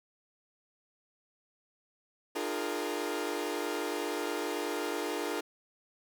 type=chord; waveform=sawtooth; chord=Bb dominant seventh; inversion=first; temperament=equal with one note detuned; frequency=301.4 / 349.2 / 415.3 / 466.2 Hz; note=D4 / F4 / Ab4 / Bb4; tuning=+45 / 0 / 0 / 0 cents; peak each=-34 dBFS; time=2.35-5.41 s; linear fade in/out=10 ms; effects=none